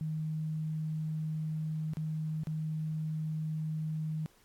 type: tone with dropouts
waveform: sine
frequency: 156.3 Hz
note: D#3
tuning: 8 cents sharp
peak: -32 dBFS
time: 0.01-4.26 s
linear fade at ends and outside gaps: 0 ms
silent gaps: 1.935-1.97 / 2.435-2.471 s
effects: pink hiss -65 dBFS RMS until 4.44 s + AAC 64 kbps